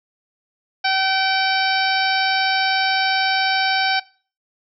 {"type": "harmonic tone with a mistuned harmonic", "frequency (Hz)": 766, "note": "G5", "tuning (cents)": -40, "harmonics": [1, 2, 3, 4, 5, 6, 7], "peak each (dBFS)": [-20, -22, -24, -28, -28, -26, -27], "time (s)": [0.84, 4], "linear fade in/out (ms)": 10, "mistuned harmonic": 3, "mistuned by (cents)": 17, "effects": ["noise-tail reverb RT60 0.4 s tail -21 dB re dry"]}